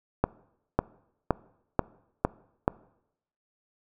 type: accelerating click train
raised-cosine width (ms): 1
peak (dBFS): -7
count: 6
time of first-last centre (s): 0.24-2.679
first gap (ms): 550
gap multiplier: 0.94
effects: noise-tail reverb RT60 0.8 s tail -22 dB re dry